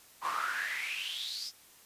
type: noise with high-pass filter sweep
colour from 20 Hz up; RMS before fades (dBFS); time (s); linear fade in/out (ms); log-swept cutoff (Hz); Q
brown; -36; 0.21-1.52; 50; 1000 to 5300; 8
effects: white hiss -58 dBFS RMS until 1.85 s + resampled to 32000 Hz